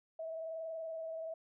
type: tone with frequency modulation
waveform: sine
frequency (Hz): 648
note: E5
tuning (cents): -30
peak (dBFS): -39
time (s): 0.19-1.34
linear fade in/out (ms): 5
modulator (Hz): 21.1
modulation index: 0.49
effects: none